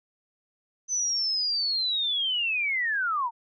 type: linear sweep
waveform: sine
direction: down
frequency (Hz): 6120 to 890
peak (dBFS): -24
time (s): 0.88-3.31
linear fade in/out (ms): 50
effects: none